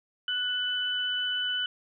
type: tone pair together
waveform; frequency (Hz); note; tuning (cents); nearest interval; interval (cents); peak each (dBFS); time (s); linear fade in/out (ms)
sine; 1480 / 2998; F#6 / F#7; 0 / +22; octave; 1222; -32 / -28; 0.28-1.66; 2
effects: none